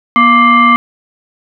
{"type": "tone with frequency modulation", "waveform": "sine", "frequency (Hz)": 1173, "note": "D6", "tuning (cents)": -2, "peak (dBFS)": -4, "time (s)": [0.16, 0.76], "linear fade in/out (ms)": 0, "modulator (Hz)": 933, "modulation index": 0.9, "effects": []}